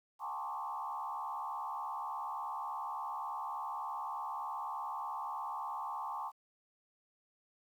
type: tone with frequency modulation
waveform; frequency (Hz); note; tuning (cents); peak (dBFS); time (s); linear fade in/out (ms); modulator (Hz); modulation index
sine; 974; B5; -24; -37; 0.19-6.32; 50; 71.7; 2.6
effects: 11-bit